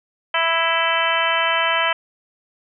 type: harmonic tone with a mistuned harmonic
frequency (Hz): 330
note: E4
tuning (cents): +2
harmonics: 2 / 3 / 4 / 5 / 6 / 7 / 8 / 9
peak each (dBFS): -25 / -23 / -24 / -25 / -25 / -27 / -26 / -24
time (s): 0.34-1.93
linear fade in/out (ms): 5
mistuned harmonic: 9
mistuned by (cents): +55
effects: none